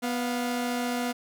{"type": "tone pair together", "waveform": "sawtooth", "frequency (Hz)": [245.8, 703], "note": ["B3", "F5"], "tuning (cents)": [-8, 11], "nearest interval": "octave + tritone", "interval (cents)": 1819, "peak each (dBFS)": [-24, -30], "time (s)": [0.02, 1.13], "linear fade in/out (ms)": 20, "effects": []}